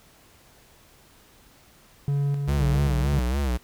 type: tone with tremolo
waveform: triangle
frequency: 141.6 Hz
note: C#3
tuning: 37 cents sharp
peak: -19 dBFS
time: 2.08-3.19 s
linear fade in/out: 0 ms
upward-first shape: square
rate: 1.9 Hz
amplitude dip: 35%
type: tone with vibrato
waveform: square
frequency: 65.6 Hz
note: C2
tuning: 5 cents sharp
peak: -23 dBFS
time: 2.47-3.58 s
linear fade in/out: 20 ms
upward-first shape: sine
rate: 3.5 Hz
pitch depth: 150 cents each way
effects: pink hiss -55 dBFS RMS until 3.63 s